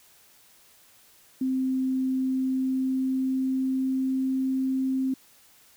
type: tone with pitch glide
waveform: sine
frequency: 261 to 263.3 Hz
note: C4 to C4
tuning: -4 to +11 cents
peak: -23 dBFS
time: 1.41-5.14 s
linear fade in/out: 5 ms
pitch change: +15 cents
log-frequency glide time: 2.11-4.41 s
effects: white hiss -57 dBFS RMS until 5.76 s